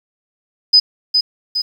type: tone with echo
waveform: sine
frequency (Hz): 5000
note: D#8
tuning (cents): +8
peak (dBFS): -5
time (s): 0.73-0.8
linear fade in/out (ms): 10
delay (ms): 410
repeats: 2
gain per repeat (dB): -5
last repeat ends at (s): 1.62
effects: 7-bit